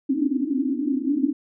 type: band-pass noise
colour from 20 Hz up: white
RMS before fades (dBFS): -23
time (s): 0.09-1.33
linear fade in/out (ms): 10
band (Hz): 260 to 300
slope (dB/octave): 96
effects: none